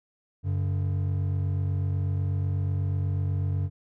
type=tone pair together; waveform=triangle; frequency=94.4 / 142.53 Hz; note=F#2 / C#3; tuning=+35 / +49 cents; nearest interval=perfect fifth; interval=714 cents; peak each=-23 / -29 dBFS; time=0.43-3.7 s; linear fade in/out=50 ms; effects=none